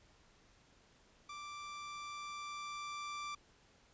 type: tone with level ramp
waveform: sawtooth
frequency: 1174.7 Hz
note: D6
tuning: in tune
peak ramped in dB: -42 to -37 dBFS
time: 1.29-3.35 s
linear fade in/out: 5 ms
effects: pink hiss -67 dBFS RMS until 3.93 s + resampled to 16000 Hz